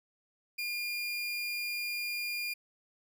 30% pulse tone, 2415 Hz, D7, 48 cents sharp, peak -31 dBFS, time 0.58-2.54 s, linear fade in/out 10 ms, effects none

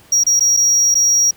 triangle tone with dropouts, 5680 Hz, F8, 28 cents sharp, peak -9 dBFS, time 0.12-1.31 s, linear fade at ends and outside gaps 5 ms, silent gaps 0.237-0.265 / 0.396-0.406 / 0.567-0.571 / 0.944-0.952 s, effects pink hiss -47 dBFS RMS until 1.36 s

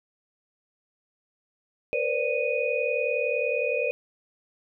sine tone cluster, 472.4 / 512 / 583 / 2484 Hz, A#4 / C5 / D5 / D#7, +23 / -38 / -13 / -3 cents, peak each -29 dBFS, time 1.93-3.91 s, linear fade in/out 0 ms, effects none

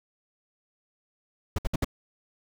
brown noise bursts, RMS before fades -24 dBFS, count 4, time 1.56-1.846 s, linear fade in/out 5 ms, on 25 ms, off 62 ms, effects none

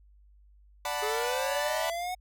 sawtooth chord, B minor seventh, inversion first, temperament equal, 587.3 / 740 / 880 / 987.8 Hz, D5 / F#5 / A5 / B5, 0 / 0 / 0 / 0 cents, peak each -32 dBFS, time 0.85-1.9 s, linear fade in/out 2 ms
square linear sweep, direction up, 415.3 to 740 Hz, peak -32 dBFS, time 1.02-2.15 s, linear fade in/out 10 ms
effects added 50 Hz sine -55 dBFS peak until 2.2 s

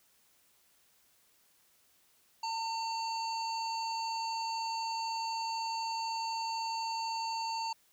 harmonic tone with a mistuned harmonic, 906 Hz, A#5, 50 cents flat, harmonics 1 / 3 / 5 / 7 / 8, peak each -34 / -46 / -40 / -53 / -53 dBFS, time 2.43-7.73 s, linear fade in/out 5 ms, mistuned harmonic 7, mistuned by +41 cents, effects white hiss -68 dBFS RMS until 7.92 s

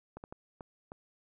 clicks, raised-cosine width 1 ms, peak -30 dBFS, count 5, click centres 0.17 / 0.239 / 0.325 / 0.608 / 0.919 s, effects none

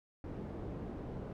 white low-pass noise, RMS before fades -43 dBFS, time 0.24-1.33 s, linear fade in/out 2 ms, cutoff 340 Hz, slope 12 dB/octave, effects none

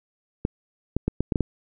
clicks, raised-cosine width 3 ms, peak -9 dBFS, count 7, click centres 0.451 / 0.966 / 1.08 / 1.206 / 1.322 / 1.358 / 1.407 s, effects none

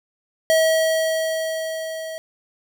square tone with level ramp, 642 Hz, E5, 46 cents flat, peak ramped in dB -14 to -30 dBFS, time 0.5-2.18 s, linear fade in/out 0 ms, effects none

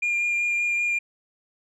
sine tone with vibrato, 2407 Hz, D7, 42 cents sharp, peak -19 dBFS, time 0.02-0.99 s, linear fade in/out 10 ms, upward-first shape sine, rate 5.2 Hz, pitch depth 11 cents each way, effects tanh soft clip ceiling -20 dBFS

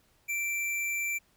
square tone, 2345 Hz, D7, 3 cents flat, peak -30 dBFS, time 0.28-1.19 s, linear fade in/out 20 ms, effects pink hiss -67 dBFS RMS until 1.36 s

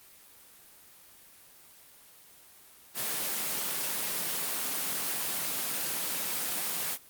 white high-pass noise, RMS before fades -32 dBFS, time 2.94-6.98 s, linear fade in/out 50 ms, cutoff 130 Hz, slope 48 dB/octave, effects white hiss -55 dBFS RMS until 7.09 s + Opus 24 kbps

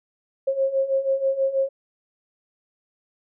sine beating tone pair, 535 / 541.2 Hz, C5 / C#5, +38 / -42 cents, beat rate 6.2 Hz, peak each -25 / -21 dBFS, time 0.47-1.69 s, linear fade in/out 10 ms, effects none

